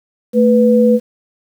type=tone pair together; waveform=sine; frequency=221.9 / 493.9 Hz; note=A3 / B4; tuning=+15 / 0 cents; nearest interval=octave + major second; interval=1385 cents; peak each=-10 dBFS; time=0.33-1 s; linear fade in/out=50 ms; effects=7-bit